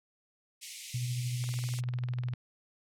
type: high-pass noise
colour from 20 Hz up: white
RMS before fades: -41 dBFS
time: 0.61-1.81 s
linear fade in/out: 20 ms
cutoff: 2000 Hz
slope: 96 dB/octave
type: tone with tremolo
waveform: sine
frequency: 123.47 Hz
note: B2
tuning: in tune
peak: -29 dBFS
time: 0.94-2.34 s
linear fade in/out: 5 ms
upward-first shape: triangle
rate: 13 Hz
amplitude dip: 40%
type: click train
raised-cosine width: 0.3 ms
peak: -29 dBFS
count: 19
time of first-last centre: 1.44-2.336 s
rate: 20.1 Hz
effects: low-pass 9000 Hz 12 dB/octave